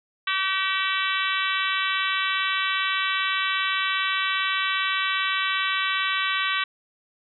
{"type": "harmonic tone with a mistuned harmonic", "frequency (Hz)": 382.5, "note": "G4", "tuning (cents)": -42, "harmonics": [3, 4, 5, 6, 7, 8, 9, 10], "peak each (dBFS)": [-28, -29, -30, -31, -31, -32, -33, -33], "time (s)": [0.27, 6.64], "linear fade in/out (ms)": 5, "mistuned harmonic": 10, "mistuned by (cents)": 20, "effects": []}